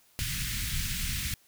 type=band-stop noise; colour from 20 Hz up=pink; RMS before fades=-32 dBFS; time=0.19-1.34 s; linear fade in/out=0 ms; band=180 to 1800 Hz; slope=24 dB/octave; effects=white hiss -63 dBFS RMS until 1.47 s